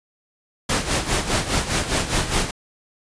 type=noise with tremolo; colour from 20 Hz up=pink; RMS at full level=-19 dBFS; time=0.69-2.51 s; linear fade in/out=5 ms; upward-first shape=sine; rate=4.9 Hz; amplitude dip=70%; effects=resampled to 22050 Hz